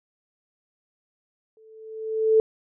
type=tone with exponential growth; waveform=sine; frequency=440 Hz; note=A4; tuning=in tune; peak=-12 dBFS; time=1.57-2.4 s; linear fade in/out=1 ms; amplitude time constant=180 ms; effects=none